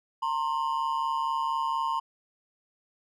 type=ring-modulated tone; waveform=triangle; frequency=987.8 Hz; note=B5; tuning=in tune; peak=-21 dBFS; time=0.22-2 s; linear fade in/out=10 ms; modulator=72.1 Hz; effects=none